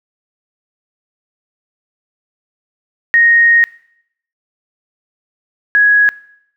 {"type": "tone pair in turn", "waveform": "sine", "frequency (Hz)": [1864.7, 1668], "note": ["A#6", "G#6"], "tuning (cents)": [0, 7], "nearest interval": "major second", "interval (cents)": 193, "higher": "first", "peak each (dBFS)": -6, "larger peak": "neither", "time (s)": [[3.14, 3.64], [5.75, 6.09]], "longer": "first", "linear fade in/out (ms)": 0, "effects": ["noise-tail reverb RT60 0.7 s tail -21 dB re dry"]}